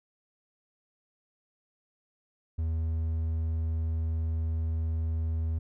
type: tone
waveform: triangle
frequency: 80.7 Hz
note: E2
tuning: 36 cents flat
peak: -25 dBFS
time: 2.58-5.59 s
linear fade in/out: 10 ms
effects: none